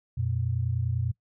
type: tone pair together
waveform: sine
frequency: 90.41 / 120.5 Hz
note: F#2 / B2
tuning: -40 / -42 cents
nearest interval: perfect fourth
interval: 498 cents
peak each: -29 / -27 dBFS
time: 0.17-1.12 s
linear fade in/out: 10 ms
effects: noise-tail reverb RT60 0.1 s tail -21 dB re dry